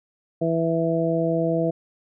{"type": "harmonic tone", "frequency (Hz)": 164.9, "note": "E3", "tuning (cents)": 1, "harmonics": [1, 2, 3, 4], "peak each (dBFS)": [-25, -25, -25, -25], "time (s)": [0.41, 1.71], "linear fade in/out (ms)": 10, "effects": []}